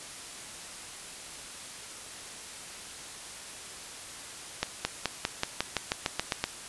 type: accelerating click train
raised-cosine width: 0.2 ms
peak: -9 dBFS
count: 12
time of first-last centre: 4.63-6.44 s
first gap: 220 ms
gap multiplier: 0.94
effects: white hiss -43 dBFS RMS until 6.68 s + resampled to 24000 Hz